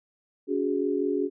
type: chord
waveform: sine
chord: C# suspended fourth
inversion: none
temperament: equal with one note detuned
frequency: 284 / 370 / 415.3 Hz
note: C#4 / F#4 / G#4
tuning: +42 / 0 / 0 cents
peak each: -28 dBFS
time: 0.47-1.3 s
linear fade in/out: 50 ms
effects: none